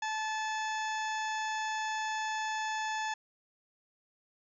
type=harmonic tone with a mistuned harmonic; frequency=870 Hz; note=A5; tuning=20 cents flat; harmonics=1 / 2 / 3 / 4 / 5 / 6 / 7 / 8; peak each=-34 / -37 / -44 / -46 / -53 / -49 / -56 / -47 dBFS; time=0.02-3.14 s; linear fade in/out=5 ms; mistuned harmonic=8; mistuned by=-68 cents; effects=none